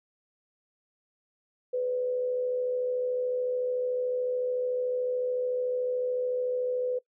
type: tone with amplitude modulation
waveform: sine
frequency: 500 Hz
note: B4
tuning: 21 cents sharp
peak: -24 dBFS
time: 1.73-6.99 s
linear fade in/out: 10 ms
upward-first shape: sine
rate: 73.7 Hz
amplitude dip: 40%
effects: noise-tail reverb RT60 0.1 s tail -21 dB re dry